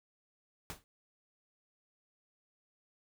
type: noise with exponential decay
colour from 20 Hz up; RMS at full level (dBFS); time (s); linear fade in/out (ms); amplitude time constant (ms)
pink; -39; 0.7-0.84; 0; 30
effects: none